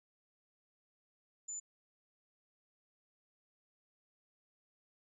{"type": "tone", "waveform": "sine", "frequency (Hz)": 7030, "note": "A8", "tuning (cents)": -2, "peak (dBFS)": -40, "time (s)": [1.48, 1.6], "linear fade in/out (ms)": 10, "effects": []}